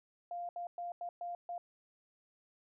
sine tone bursts at uneven times, 698.5 Hz, F5, in tune, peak -38 dBFS, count 6, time 0.31-0.49 / 0.56-0.67 / 0.78-0.92 / 1.01-1.09 / 1.21-1.35 / 1.49-1.58 s, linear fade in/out 2 ms, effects none

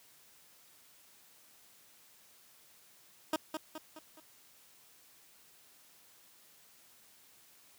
15% pulse tone with echo, 313.1 Hz, D#4, 11 cents sharp, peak -23 dBFS, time 3.33-3.36 s, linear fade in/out 2 ms, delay 210 ms, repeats 4, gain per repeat -6 dB, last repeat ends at 4.2 s, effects white hiss -62 dBFS RMS until 7.78 s + high-pass 80 Hz 12 dB/octave

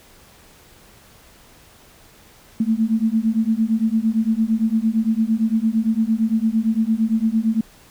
sine beating tone pair, 218.3 / 227.1 Hz, A3 / A#3, -13 / -45 cents, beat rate 8.8 Hz, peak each -19 dBFS, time 2.6-7.61 s, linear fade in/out 5 ms, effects pink hiss -49 dBFS RMS until 7.9 s

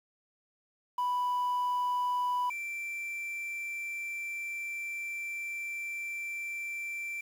triangle tone pair in turn, 987.8 / 2347 Hz, B5 / D7, 0 / -2 cents, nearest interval octave + minor third, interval 1498 cents, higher second, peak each -25 / -33 dBFS, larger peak first, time 0.98-2.5 / 2.5-7.21 s, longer second, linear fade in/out 5 ms, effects tanh soft clip ceiling -22 dBFS + 9-bit

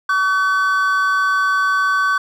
triangle tone pair together, 1139 / 1519.4 Hz, C#6 / F#6, +47 / +46 cents, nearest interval perfect fourth, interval 499 cents, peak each -15 dBFS, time 0.09-2.18 s, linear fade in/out 5 ms, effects none

